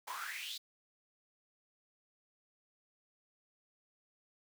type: noise with high-pass filter sweep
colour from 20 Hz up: pink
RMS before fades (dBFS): -43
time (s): 0.07-0.58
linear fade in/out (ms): 10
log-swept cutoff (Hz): 860 to 4200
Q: 6.3
effects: none